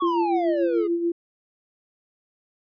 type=exponential sweep; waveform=triangle; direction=down; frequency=1141 to 403.3 Hz; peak=-21 dBFS; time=0-0.88 s; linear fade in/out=20 ms
type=tone with tremolo; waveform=sine; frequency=341.1 Hz; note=F4; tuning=41 cents flat; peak=-19 dBFS; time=0.02-1.12 s; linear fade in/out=5 ms; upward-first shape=sine; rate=6.9 Hz; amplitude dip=50%
effects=resampled to 11025 Hz